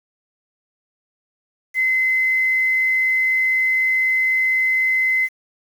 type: tone with quantisation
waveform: sine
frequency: 2051 Hz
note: C7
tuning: 35 cents flat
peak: -15 dBFS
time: 1.74-5.29 s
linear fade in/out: 50 ms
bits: 7
effects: none